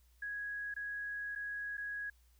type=tone with dropouts; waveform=sine; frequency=1661.2 Hz; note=G#6; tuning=in tune; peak=-38 dBFS; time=0.22-2.1 s; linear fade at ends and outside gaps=5 ms; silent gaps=0.741-0.763 / 1.352-1.358 / 1.771-1.778 s; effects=added 60 Hz sine -64 dBFS peak until 2.39 s + white hiss -74 dBFS RMS until 2.39 s